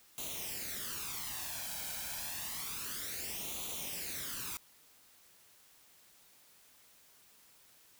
white noise with flanger, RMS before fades -41 dBFS, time 0.18-4.57 s, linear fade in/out 0 ms, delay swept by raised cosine 0.29 to 1.29 ms, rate 0.29 Hz, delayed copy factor +0.7, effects white hiss -63 dBFS RMS until 7.99 s

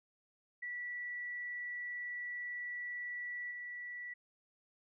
sine tone with level steps, 1953 Hz, B6, 20 cents flat, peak -39 / -42 dBFS, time 0.62-4.14 s, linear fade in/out 10 ms, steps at 3.51 s, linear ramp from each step 2 ms, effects none

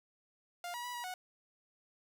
sawtooth tone with pitch steps, 702 / 964 / 979 / 963 / 735 Hz, F5 / B5 / B5 / B5 / F#5, +9 / -42 / -15 / -44 / -12 cents, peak -36 dBFS, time 0.64-1.14 s, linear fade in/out 2 ms, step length 100 ms, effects none

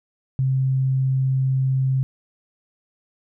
sine tone, 132.3 Hz, C3, 20 cents sharp, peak -17 dBFS, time 0.39-2.03 s, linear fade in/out 0 ms, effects none

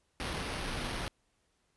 pink noise with sample-and-hold, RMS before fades -37 dBFS, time 0.2-1.08 s, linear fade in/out 0 ms, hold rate 7350 Hz, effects pink hiss -75 dBFS RMS until 1.76 s + resampled to 24000 Hz

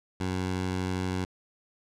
15% pulse tone, 92.5 Hz, F#2, in tune, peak -22 dBFS, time 0.2-1.25 s, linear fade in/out 5 ms, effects low-pass 8000 Hz 12 dB/octave

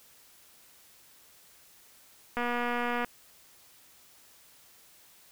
click train, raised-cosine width 0.5 ms, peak -17 dBFS, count 164, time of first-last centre 2.37-3.046 s, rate 241 Hz, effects white hiss -58 dBFS RMS until 5.31 s

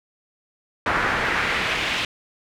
brown noise with band-pass filter sweep, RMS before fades -23 dBFS, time 0.86-2.05 s, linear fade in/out 2 ms, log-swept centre 1400 to 3000 Hz, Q 1.8, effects none

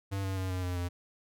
square tone with pitch steps, 97.9 / 95.83 / 93.8 / 91.82 / 89.88 / 87.98 Hz, G2 / G2 / F#2 / F#2 / F#2 / F2, -2 / -39 / +24 / -13 / -50 / +13 cents, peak -32 dBFS, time 0.11-0.89 s, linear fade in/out 20 ms, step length 130 ms, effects none

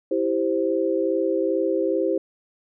sine chord, C major, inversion first, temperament equal, 329.6 / 392 / 523.3 Hz, E4 / G4 / C5, 0 / 0 / 0 cents, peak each -24 dBFS, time 0.11-2.18 s, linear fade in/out 5 ms, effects none

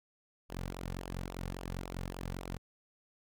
sawtooth tone with flanger, 45.03 Hz, F#1, 46 cents flat, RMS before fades -41 dBFS, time 0.49-2.58 s, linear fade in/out 20 ms, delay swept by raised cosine 0.47 to 3.17 ms, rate 3.6 Hz, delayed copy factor -0.65, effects none

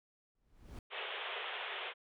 brown noise with exponential growth, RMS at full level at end -43 dBFS, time 0.35-0.79 s, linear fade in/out 2 ms, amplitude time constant 95 ms
white band-pass noise, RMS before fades -42 dBFS, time 0.9-1.94 s, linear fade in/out 50 ms, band 380 to 3500 Hz, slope 96 dB/octave
effects none

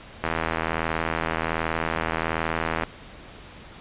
click train, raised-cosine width 0.5 ms, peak -9 dBFS, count 212, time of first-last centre 0.24-2.835 s, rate 81.3 Hz, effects pink hiss -44 dBFS RMS until 3.8 s + resampled to 8000 Hz

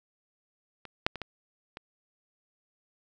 clicks, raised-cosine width 0.3 ms, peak -27 / -7 / -22 / -20 / -24 dBFS, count 5, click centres 0.853 / 1.065 / 1.157 / 1.217 / 1.771 s, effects none

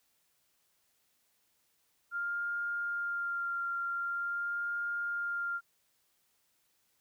sine tone with vibrato, 1396.9 Hz, F6, in tune, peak -32 dBFS, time 2.11-5.61 s, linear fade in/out 50 ms, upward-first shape sine, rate 0.45 Hz, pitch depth 14 cents each way, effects white hiss -74 dBFS RMS until 7 s

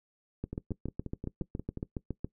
two click trains, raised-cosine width 3 ms, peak -21 / -24 dBFS, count 14 / 8, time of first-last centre 0.44-2.246 / 0.53-1.773 s, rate 7.2 / 5.63 Hz, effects noise-tail reverb RT60 0.1 s tail -20 dB re dry

